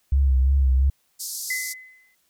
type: tone with vibrato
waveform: sine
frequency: 66.8 Hz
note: C2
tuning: 36 cents sharp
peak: -15 dBFS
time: 0.12-0.9 s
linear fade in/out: 5 ms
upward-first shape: sine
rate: 2.9 Hz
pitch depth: 58 cents each way
type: band-pass noise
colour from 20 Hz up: pink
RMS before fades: -32 dBFS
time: 1.19-1.74 s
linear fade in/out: 20 ms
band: 4700 to 14000 Hz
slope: 48 dB/octave
type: tone with exponential decay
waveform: sine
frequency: 2030 Hz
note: B6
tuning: 47 cents sharp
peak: -22 dBFS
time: 1.5-2.15 s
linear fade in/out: 5 ms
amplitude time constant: 140 ms
effects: white hiss -67 dBFS RMS until 2.29 s